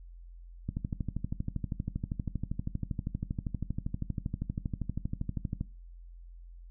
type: click train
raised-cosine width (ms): 5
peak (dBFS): -20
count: 63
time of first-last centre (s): 0.69-5.611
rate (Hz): 12.6
effects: noise-tail reverb RT60 0.3 s tail -18 dB re dry + added 43 Hz sine -46 dBFS peak until 6.7 s